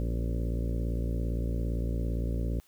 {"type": "harmonic tone with a mistuned harmonic", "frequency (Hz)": 57.6, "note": "A#1", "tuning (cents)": -20, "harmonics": [1, 2, 3, 4, 5, 6, 7, 8, 9, 10], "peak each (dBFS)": [-29, -35, -39, -41, -43, -45, -46, -47, -48, -49], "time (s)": [0, 2.6], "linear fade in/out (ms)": 0, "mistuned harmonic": 4, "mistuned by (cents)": 85, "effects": ["white hiss -64 dBFS RMS until 2.67 s"]}